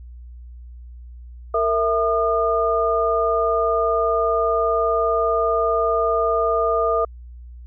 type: tone cluster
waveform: sine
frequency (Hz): 459.7 / 660 / 1215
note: A#4 / E5 / D#6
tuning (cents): -24 / +2 / -42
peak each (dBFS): -21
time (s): 1.54-7.05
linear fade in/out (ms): 5
effects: added 60 Hz sine -36 dBFS peak until 7.66 s